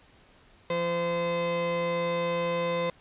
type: tone pair together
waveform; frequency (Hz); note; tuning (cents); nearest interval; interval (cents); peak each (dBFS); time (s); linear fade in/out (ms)
35% pulse; 171.5 / 514.3; F3 / C5; -31 / -30; octave + perfect fifth; 1901; -32 / -25; 0.7-2.9; 2
effects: pink hiss -58 dBFS RMS until 3 s + resampled to 8000 Hz